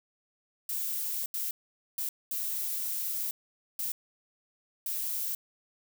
violet noise bursts at uneven times, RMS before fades -33 dBFS, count 6, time 0.69-1.26 / 1.34-1.51 / 1.98-2.09 / 2.31-3.31 / 3.79-3.92 / 4.86-5.35 s, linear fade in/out 2 ms, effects none

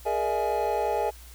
triangle tone cluster, 416.4 / 467.5 / 598 / 664 / 837 Hz, G#4 / A#4 / D5 / E5 / G#5, +5 / +5 / +31 / +12 / +13 cents, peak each -29 / -29 / -30 / -30 / -26 dBFS, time 0.05-1.11 s, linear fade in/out 20 ms, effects added 60 Hz sine -45 dBFS peak until 1.34 s + white hiss -51 dBFS RMS until 1.34 s

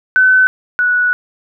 sine tone pair in turn, 1515 / 1471.9 Hz, F#6 / F#6, +40 / -9 cents, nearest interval unison, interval 49 cents, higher first, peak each -6 / -10 dBFS, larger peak first, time 0.16-0.47 / 0.79-1.13 s, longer second, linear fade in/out 0 ms, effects none

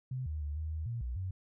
sine tone with pitch steps, 128.7 / 76.8 / 73.4 / 78.3 / 78.8 / 117.3 / 61.1 / 93.1 Hz, C3 / D#2 / D2 / D#2 / D#2 / A#2 / B1 / F#2, -28 / -22 / 0 / +11 / +23 / +11 / -18 / +11 cents, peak -34 dBFS, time 0.11-1.31 s, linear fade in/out 5 ms, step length 150 ms, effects none

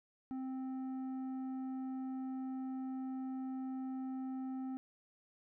sine tone with tanh clipping, 261.6 Hz, C4, in tune, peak -40 dBFS, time 0.31-4.77 s, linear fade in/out 0 ms, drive 8 dB, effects none

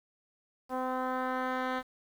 10% pulse tone with low-pass filter sweep, 256.7 Hz, C4, 33 cents flat, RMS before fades -33 dBFS, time 0.69-1.83 s, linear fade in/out 50 ms, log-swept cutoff 930 to 2600 Hz, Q 1.2, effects 9-bit

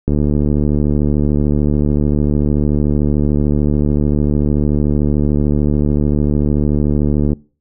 click train, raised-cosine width 3 ms, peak -3 dBFS, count 534, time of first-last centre 0.08-7.332 s, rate 73.5 Hz, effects noise-tail reverb RT60 0.4 s tail -24 dB re dry

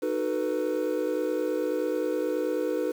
triangle chord, B dominant seventh, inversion first, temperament just, 308.7 / 370.4 / 444.5 / 493.9 Hz, D#4 / F#4 / A4 / B4, -14 / +2 / +18 / 0 cents, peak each -29 / -31 / -30 / -27 dBFS, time 0.02-2.92 s, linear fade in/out 10 ms, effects 8-bit

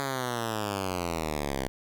5% pulse exponential sweep, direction down, 140.4 to 64.5 Hz, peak -18 dBFS, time 0-1.68 s, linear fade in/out 0 ms, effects none

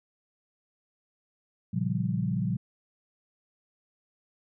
sine chord, G half-diminished seventh, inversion first, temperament equal, 116.54 / 138.59 / 174.61 / 196 Hz, Bb2 / Db3 / F3 / G3, 0 / 0 / 0 / 0 cents, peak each -31 / -33 / -30 / -32 dBFS, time 1.73-2.57 s, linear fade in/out 10 ms, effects none

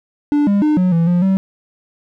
triangle tone with pitch steps, 292.6 / 201.7 / 302.9 / 182.8 / 166.9 / 176 / 191.6 Hz, D4 / G3 / D#4 / F#3 / E3 / F3 / G3, -6 / +50 / -46 / -21 / +22 / +14 / -39 cents, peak -9 dBFS, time 0.32-1.37 s, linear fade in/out 0 ms, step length 150 ms, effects none

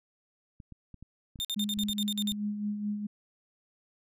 clicks, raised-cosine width 5 ms, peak -34 dBFS, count 10, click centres 0.602 / 0.723 / 0.943 / 1.026 / 1.358 / 1.391 / 1.775 / 1.835 / 1.894 / 2.319 s
40% pulse tone bursts, 3621 Hz, A7, 49 cents sharp, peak -29 dBFS, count 10, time 1.4-2.32 s, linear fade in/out 0 ms, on 47 ms, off 50 ms
sine tone with tremolo, 207.7 Hz, G#3, in tune, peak -28 dBFS, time 1.56-3.07 s, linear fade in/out 10 ms, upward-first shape sine, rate 4.7 Hz, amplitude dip 50%
effects none

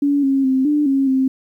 sine tone with pitch steps, 284.7 / 271.4 / 262.7 / 296.3 / 271.8 / 263.7 Hz, C#4 / C#4 / C4 / D4 / C#4 / C4, +46 / -36 / +7 / +15 / -34 / +14 cents, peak -13 dBFS, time 0.02-1.28 s, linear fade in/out 5 ms, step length 210 ms, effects 9-bit

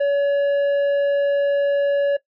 sine tone with tanh clipping, 566 Hz, C#5, 36 cents sharp, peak -17 dBFS, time 0-2.17 s, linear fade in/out 10 ms, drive 7 dB, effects noise-tail reverb RT60 0.1 s tail -18 dB re dry

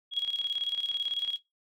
sine tone with tremolo, 3309 Hz, G#7, 7 cents flat, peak -26 dBFS, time 0.11-1.39 s, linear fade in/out 50 ms, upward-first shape square, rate 18 Hz, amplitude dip 65%, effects noise-tail reverb RT60 0.2 s tail -22 dB re dry + AAC 64 kbps

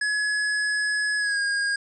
square tone with pitch glide, 1692 to 1626.8 Hz, G#6 to G#6, +32 to -36 cents, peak -23 dBFS, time 0.01-1.76 s, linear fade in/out 5 ms, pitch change -68 cents, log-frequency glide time 1.18-1.39 s, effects resampled to 22050 Hz

